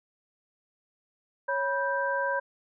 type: tone cluster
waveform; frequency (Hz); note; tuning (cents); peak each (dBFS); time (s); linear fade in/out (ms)
sine; 553 / 976 / 1569; C#5 / B5 / G6; -4 / -21 / +1; -30; 1.48-2.4; 10
effects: none